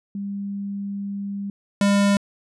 sine / square tone pair in turn, 200 / 200.9 Hz, G3 / G3, +35 / +43 cents, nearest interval unison, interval 8 cents, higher second, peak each -26 / -16 dBFS, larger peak second, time 0.15-1.5 / 1.81-2.17 s, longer first, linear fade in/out 2 ms, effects resampled to 24000 Hz

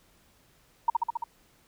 sine tone with echo, 932.3 Hz, A#5, in tune, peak -18 dBFS, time 0.88-0.9 s, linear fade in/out 5 ms, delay 68 ms, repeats 5, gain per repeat -2 dB, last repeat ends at 1.24 s, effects pink hiss -63 dBFS RMS until 1.67 s

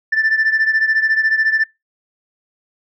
sine beating tone pair, 1764 / 1778 Hz, A6 / A6, +4 / +18 cents, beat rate 14 Hz, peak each -13 / -17 dBFS, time 0.12-1.64 s, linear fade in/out 10 ms, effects noise-tail reverb RT60 0.2 s tail -23 dB re dry + tanh soft clip ceiling -9 dBFS

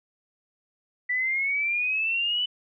sine exponential sweep, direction up, 1964 to 3000 Hz, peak -23 dBFS, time 1.09-2.46 s, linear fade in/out 10 ms, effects none

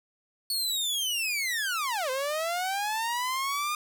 sawtooth linear two-way sweep, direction down then up, 4434 to 508 to 1222 Hz, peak -24 dBFS, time 0.5-3.75 s, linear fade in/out 2 ms, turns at 2.1 s, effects 9-bit

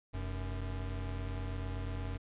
square tone pair together, 43.65 / 92.5 Hz, F1 / F#2, 0 / 0 cents, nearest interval octave + minor second, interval 1300 cents, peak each -40 / -39 dBFS, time 0.13-2.18 s, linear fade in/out 20 ms, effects resampled to 8000 Hz + 12-bit

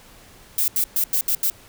violet noise bursts at uneven times, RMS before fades -20 dBFS, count 6, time 0.58-0.68 / 0.76-0.84 / 0.96-1.04 / 1.13-1.21 / 1.28-1.35 / 1.43-1.5 s, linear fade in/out 2 ms, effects pink hiss -48 dBFS RMS until 1.68 s

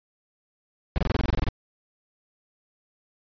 brown noise bursts, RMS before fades -22 dBFS, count 12, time 0.96-1.487 s, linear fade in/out 0 ms, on 21 ms, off 25 ms, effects resampled to 11025 Hz

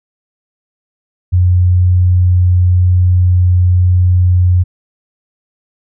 sine tone, 90.1 Hz, F#2, 45 cents flat, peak -6 dBFS, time 1.32-4.64 s, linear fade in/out 20 ms, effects none

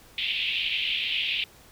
white band-pass noise, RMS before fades -28 dBFS, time 0.18-1.44 s, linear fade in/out 2 ms, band 2400 to 3400 Hz, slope 48 dB/octave, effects pink hiss -53 dBFS RMS until 1.71 s

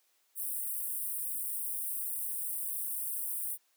white high-pass noise, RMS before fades -36 dBFS, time 0.35-3.58 s, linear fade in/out 50 ms, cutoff 8500 Hz, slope 96 dB/octave, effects white hiss -72 dBFS RMS until 3.76 s + high-pass 400 Hz 12 dB/octave

